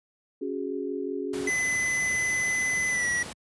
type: chord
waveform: sine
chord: C# suspended fourth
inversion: none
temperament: equal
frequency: 277.2 / 370 / 415.3 Hz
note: C#4 / F#4 / G#4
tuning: 0 / 0 / 0 cents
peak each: -33 dBFS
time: 0.41-1.5 s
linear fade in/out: 10 ms
type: noise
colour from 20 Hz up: pink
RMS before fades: -39 dBFS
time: 1.33-3.33 s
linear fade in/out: 5 ms
type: tone with pitch glide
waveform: square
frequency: 2018 to 1933.6 Hz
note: B6 to B6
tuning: +37 to -37 cents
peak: -25 dBFS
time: 1.47-3.23 s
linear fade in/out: 5 ms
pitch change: -74 cents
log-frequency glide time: 2.9-3.07 s
effects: high-pass 80 Hz 12 dB/octave + resampled to 24000 Hz